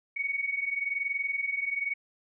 sine tone pair together, 2217 / 2238 Hz, C#7 / C#7, 0 / +16 cents, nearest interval unison, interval 16 cents, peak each -33 / -30 dBFS, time 0.16-1.94 s, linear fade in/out 10 ms, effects none

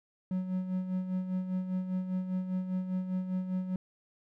triangle tone with tremolo, 185 Hz, F#3, in tune, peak -26 dBFS, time 0.31-3.76 s, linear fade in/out 2 ms, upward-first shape sine, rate 5 Hz, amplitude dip 60%, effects none

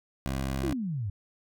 15% pulse tone, 66.8 Hz, C2, 36 cents sharp, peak -23 dBFS, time 0.26-0.73 s, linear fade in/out 0 ms
sine exponential sweep, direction down, 373.8 to 92.4 Hz, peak -29 dBFS, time 0.63-1.1 s, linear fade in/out 5 ms
effects none

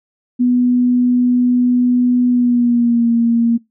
sine tone with pitch glide, 246.8 to 232.9 Hz, B3 to A#3, -1 to -1 cents, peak -10 dBFS, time 0.39-3.58 s, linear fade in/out 20 ms, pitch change -100 cents, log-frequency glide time 2.28-3.1 s, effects noise-tail reverb RT60 0.2 s tail -23 dB re dry

